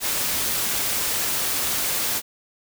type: noise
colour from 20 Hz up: white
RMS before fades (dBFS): -24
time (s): 0-2.22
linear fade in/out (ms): 50
effects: none